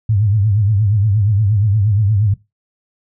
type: tone with vibrato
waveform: sine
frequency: 103.83 Hz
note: G#2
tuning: in tune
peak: -11 dBFS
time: 0.09-2.34 s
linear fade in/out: 5 ms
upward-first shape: triangle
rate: 8.5 Hz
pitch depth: 160 cents each way
effects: noise-tail reverb RT60 0.2 s tail -17 dB re dry